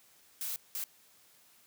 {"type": "noise bursts at uneven times", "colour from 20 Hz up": "blue", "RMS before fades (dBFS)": -37, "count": 2, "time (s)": [[0.41, 0.56], [0.75, 0.84]], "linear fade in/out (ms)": 0, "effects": ["white hiss -63 dBFS RMS until 1.66 s", "high-pass 80 Hz 12 dB/octave"]}